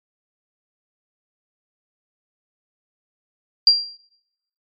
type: tone with exponential decay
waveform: sine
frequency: 4752 Hz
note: D8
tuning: 20 cents sharp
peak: -6 dBFS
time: 3.67-3.97 s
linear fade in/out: 2 ms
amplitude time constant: 64 ms
effects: noise-tail reverb RT60 0.9 s tail -23 dB re dry + MP3 64 kbps